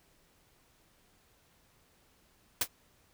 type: noise with exponential decay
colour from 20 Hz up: white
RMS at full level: -22 dBFS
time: 2.61-2.68 s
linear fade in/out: 5 ms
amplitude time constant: 15 ms
effects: pink hiss -67 dBFS RMS until 3.13 s